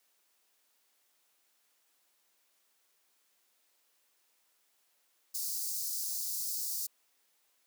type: high-pass noise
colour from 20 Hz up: white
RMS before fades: -36 dBFS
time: 5.34-6.87 s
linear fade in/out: 10 ms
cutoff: 4500 Hz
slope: 48 dB/octave
effects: white hiss -73 dBFS RMS until 7.66 s + high-pass 300 Hz 12 dB/octave